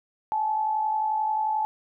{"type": "tone pair together", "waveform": "sine", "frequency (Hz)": [815, 866.3], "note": ["G#5", "A5"], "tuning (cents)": [-33, -27], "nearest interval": "minor second", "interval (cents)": 106, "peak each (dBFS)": [-33, -23], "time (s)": [0.32, 1.65], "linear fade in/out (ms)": 0, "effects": []}